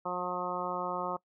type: harmonic tone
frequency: 179.5 Hz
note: F3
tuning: 48 cents sharp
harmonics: 1 / 2 / 3 / 4 / 5 / 6 / 7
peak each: -43 / -41 / -38 / -40 / -38 / -38 / -39 dBFS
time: 0.05-1.17 s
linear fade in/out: 10 ms
effects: noise-tail reverb RT60 0.1 s tail -22 dB re dry